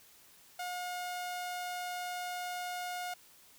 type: tone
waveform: sawtooth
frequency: 718 Hz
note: F5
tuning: 48 cents sharp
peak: -33 dBFS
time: 0.59-3.14 s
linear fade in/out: 5 ms
effects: white hiss -60 dBFS RMS until 3.58 s